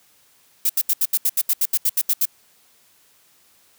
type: noise bursts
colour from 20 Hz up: violet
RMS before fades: -18 dBFS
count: 14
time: 0.65-2.255 s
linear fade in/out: 5 ms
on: 45 ms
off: 75 ms
effects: white hiss -57 dBFS RMS until 3.78 s + high-pass 60 Hz 12 dB/octave